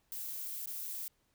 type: noise with dropouts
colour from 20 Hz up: violet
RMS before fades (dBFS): -41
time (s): 0.12-1.08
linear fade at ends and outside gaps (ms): 1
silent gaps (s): 0.659-0.673
effects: pink hiss -75 dBFS RMS until 1.34 s